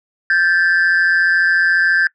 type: tone pair together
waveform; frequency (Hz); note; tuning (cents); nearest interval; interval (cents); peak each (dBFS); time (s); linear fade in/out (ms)
sine; 1568 / 1742.2; G6 / A6; 0 / -18; major second; 182; -11 / -13; 0.3-2.07; 2
effects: noise-tail reverb RT60 0.1 s tail -22 dB re dry + tanh soft clip ceiling -8 dBFS